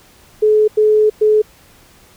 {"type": "tone bursts at uneven times", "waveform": "sine", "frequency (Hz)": 427.8, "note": "A4", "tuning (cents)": -49, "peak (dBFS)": -8, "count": 3, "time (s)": [[0.42, 0.68], [0.77, 1.1], [1.21, 1.42]], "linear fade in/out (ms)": 10, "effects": ["pink hiss -47 dBFS RMS until 2.16 s"]}